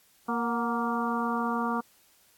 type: harmonic tone with a mistuned harmonic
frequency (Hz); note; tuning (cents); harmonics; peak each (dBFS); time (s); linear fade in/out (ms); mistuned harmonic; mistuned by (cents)
233.6; A#3; +4; 1 / 2 / 3 / 4 / 5 / 6; -30 / -36 / -36 / -33 / -32 / -38; 0.28-1.81; 10; 3; +65
effects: white hiss -62 dBFS RMS until 2.37 s + AAC 64 kbps